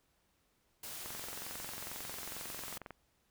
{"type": "noise", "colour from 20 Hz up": "white", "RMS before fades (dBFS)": -45, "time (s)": [0.83, 2.78], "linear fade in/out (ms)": 5}
{"type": "click train", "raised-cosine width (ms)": 0.5, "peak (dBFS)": -30, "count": 42, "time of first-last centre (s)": [1.06, 2.907], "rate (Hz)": 22.2}
{"effects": ["pink hiss -75 dBFS RMS until 3.3 s"]}